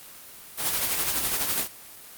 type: noise with tremolo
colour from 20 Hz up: white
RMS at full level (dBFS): -24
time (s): 0.57-1.68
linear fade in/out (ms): 50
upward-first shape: sine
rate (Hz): 12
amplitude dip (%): 45
effects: white hiss -45 dBFS RMS until 2.17 s + Opus 24 kbps